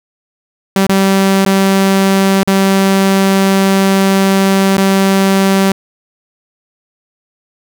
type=tone with dropouts; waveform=sawtooth; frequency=193.8 Hz; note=G3; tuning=20 cents flat; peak=-4 dBFS; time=0.76-5.72 s; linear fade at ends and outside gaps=2 ms; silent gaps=0.867-0.893 / 1.45-1.462 / 2.432-2.475 / 4.771-4.779 s; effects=none